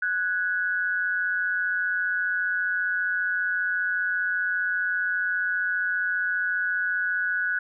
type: tone pair together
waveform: sine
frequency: 1476.1 / 1661.2 Hz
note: F#6 / G#6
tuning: -5 / 0 cents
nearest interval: major second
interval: 205 cents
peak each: -24 / -29 dBFS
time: 0.02-7.59 s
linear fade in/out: 5 ms
effects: none